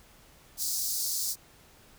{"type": "high-pass noise", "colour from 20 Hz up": "pink", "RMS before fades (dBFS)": -31, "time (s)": [0.57, 1.36], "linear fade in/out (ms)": 50, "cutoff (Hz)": 4500, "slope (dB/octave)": 48, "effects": ["pink hiss -57 dBFS RMS until 1.98 s"]}